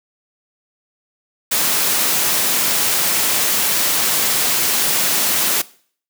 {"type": "high-pass noise", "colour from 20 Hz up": "white", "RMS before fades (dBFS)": -17, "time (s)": [1.51, 5.62], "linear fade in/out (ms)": 10, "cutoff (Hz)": 140, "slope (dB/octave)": 12, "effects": ["noise-tail reverb RT60 0.5 s tail -20 dB re dry"]}